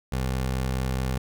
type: tone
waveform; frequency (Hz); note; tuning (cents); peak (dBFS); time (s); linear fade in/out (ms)
20% pulse; 64.7; C2; -19; -20; 0.12-1.18; 5
effects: none